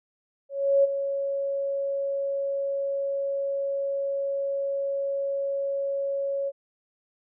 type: tone with ADSR envelope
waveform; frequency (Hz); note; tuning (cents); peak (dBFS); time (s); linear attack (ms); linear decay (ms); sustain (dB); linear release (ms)
sine; 554.4; C#5; 0; -15; 0.49-6.52; 350; 20; -10; 42
effects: none